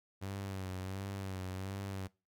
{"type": "tone with vibrato", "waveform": "sawtooth", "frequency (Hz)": 95.7, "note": "G2", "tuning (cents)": -41, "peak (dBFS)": -35, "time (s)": [0.21, 2.08], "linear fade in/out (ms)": 20, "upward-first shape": "sine", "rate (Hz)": 1.4, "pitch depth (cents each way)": 54, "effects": ["noise-tail reverb RT60 0.3 s tail -23 dB re dry"]}